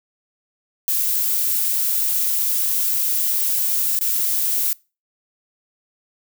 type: noise with dropouts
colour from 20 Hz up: violet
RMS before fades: -20 dBFS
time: 0.88-4.73 s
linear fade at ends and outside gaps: 0 ms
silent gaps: 3.99-4.011 s
effects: noise-tail reverb RT60 0.3 s tail -24 dB re dry